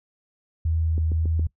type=tone with vibrato; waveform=sine; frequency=80.5 Hz; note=E2; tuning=41 cents flat; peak=-20 dBFS; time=0.65-1.47 s; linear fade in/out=5 ms; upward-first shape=triangle; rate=1.9 Hz; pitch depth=13 cents each way
type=click train; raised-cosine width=3 ms; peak=-20 dBFS; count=4; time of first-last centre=0.98-1.395 s; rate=7.23 Hz
effects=noise-tail reverb RT60 0.1 s tail -21 dB re dry